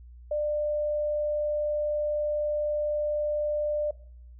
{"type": "tone", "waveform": "sine", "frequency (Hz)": 596, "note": "D5", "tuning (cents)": 25, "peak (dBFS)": -25, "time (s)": [0.31, 3.91], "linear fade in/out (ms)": 5, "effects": ["noise-tail reverb RT60 0.6 s tail -20 dB re dry", "added 60 Hz sine -45 dBFS peak until 4.39 s"]}